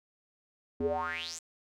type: tone with band-pass filter sweep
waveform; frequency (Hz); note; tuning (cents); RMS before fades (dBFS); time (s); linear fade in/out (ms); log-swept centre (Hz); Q
square; 82.6; E2; +4; -34; 0.8-1.39; 5; 310 to 7900; 7.5
effects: none